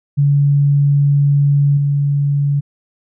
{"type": "tone with level steps", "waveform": "sine", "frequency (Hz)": 142.5, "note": "C#3", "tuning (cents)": 48, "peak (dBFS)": [-9, -12], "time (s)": [0.17, 2.61], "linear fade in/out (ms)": 20, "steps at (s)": 1.77, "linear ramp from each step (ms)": 5, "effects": []}